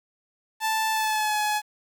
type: tone with pitch glide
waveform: sawtooth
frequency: 880 to 845.1 Hz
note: A5 to G#5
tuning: 0 to +30 cents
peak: -19 dBFS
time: 0.6-1.62 s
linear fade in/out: 50 ms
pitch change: -70 cents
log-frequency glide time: 0.91-1.38 s
effects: 9-bit